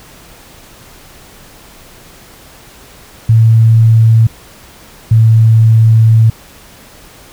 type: tone pair in turn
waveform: sine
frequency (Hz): 112.7 / 111.99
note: A2 / A2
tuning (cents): +42 / +31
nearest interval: unison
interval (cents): 11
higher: first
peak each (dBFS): -3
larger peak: neither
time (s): 3.29-4.27 / 5.11-6.3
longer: second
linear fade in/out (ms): 5
effects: pink hiss -38 dBFS RMS until 7.32 s